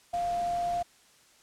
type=tone in noise; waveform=sine; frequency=698.5 Hz; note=F5; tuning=in tune; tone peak=-27 dBFS; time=0.13-0.83 s; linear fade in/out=10 ms; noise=pink; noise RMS=-45 dBFS; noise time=0.13-0.83 s; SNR=+15 dB; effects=white hiss -60 dBFS RMS until 1.42 s + low-pass 9000 Hz 12 dB/octave